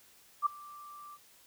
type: tone with ADSR envelope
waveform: sine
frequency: 1174.7 Hz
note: D6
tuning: in tune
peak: -22 dBFS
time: 0.42-1.18 s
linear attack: 41 ms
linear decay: 7 ms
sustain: -24 dB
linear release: 43 ms
effects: white hiss -61 dBFS RMS until 1.46 s